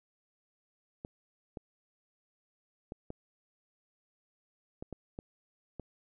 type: clicks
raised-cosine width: 2 ms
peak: -27 dBFS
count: 8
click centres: 1.049 / 1.572 / 2.921 / 3.104 / 4.825 / 4.927 / 5.189 / 5.797 s
effects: none